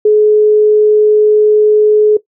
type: tone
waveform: sine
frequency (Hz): 424.6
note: G#4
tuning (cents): +38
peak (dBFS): -4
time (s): 0.05-2.17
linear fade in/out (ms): 5
effects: noise-tail reverb RT60 0.1 s tail -17 dB re dry